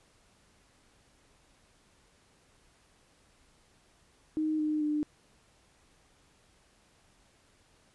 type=tone with pitch steps; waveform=sine; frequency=310.7 / 305.4 / 300.1 Hz; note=D#4 / D#4 / D4; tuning=-2 / -32 / +38 cents; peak=-27 dBFS; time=4.37-5.03 s; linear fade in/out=0 ms; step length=220 ms; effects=pink hiss -65 dBFS RMS until 7.94 s + resampled to 24000 Hz